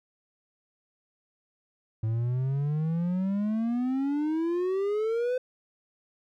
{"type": "exponential sweep", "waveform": "triangle", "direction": "up", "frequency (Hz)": [108.7, 512], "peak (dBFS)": -23, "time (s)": [2.03, 5.38], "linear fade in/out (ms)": 5, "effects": []}